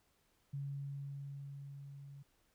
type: tone with level ramp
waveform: sine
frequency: 140 Hz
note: C#3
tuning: 18 cents sharp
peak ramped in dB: -38 to -50 dBFS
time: 0.53-2.23 s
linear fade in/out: 10 ms
effects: pink hiss -75 dBFS RMS until 2.54 s